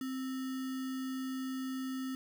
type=tone with sample-and-hold; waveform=sine; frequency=261.6 Hz; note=C4; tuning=in tune; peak=-35 dBFS; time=0.01-2.15 s; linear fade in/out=2 ms; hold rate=1575 Hz; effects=none

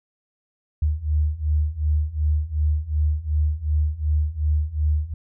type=beating tone pair; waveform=sine; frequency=74.4 / 77.1 Hz; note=D2 / D#2; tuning=+23 / -15 cents; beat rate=2.7 Hz; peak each=-23 / -21 dBFS; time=0.82-5.14 s; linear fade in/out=5 ms; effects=none

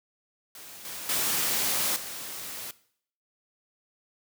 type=noise with level steps; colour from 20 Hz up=white; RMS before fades=-45 / -38 / -27 / -38 dBFS; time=0.55-2.71 s; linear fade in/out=2 ms; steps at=0.85 / 1.09 / 1.96 s; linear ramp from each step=2 ms; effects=noise-tail reverb RT60 0.6 s tail -18 dB re dry + high-pass 100 Hz 12 dB/octave

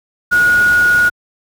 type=tone in noise; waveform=sine; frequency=1448 Hz; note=F#6; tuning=38 cents flat; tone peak=-8 dBFS; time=0.31-1.1 s; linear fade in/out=20 ms; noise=pink; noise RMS=-26 dBFS; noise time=0.31-1.1 s; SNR=+15 dB; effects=high-pass 60 Hz 12 dB/octave

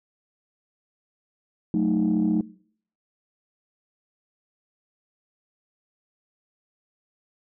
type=chord; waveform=sine; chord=D# diminished; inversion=first; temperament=equal; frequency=185 / 220 / 311.1 Hz; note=F#3 / A3 / D#4; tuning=0 / 0 / 0 cents; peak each=-23 dBFS; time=1.74-2.41 s; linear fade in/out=2 ms; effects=noise-tail reverb RT60 0.6 s tail -22 dB re dry + tanh soft clip ceiling -14 dBFS

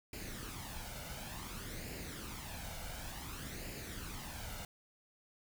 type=noise with flanger; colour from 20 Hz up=pink; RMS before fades=-45 dBFS; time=0.13-4.65 s; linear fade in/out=2 ms; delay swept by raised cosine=0.42 to 1.39 ms; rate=0.56 Hz; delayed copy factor=+0.55; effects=none

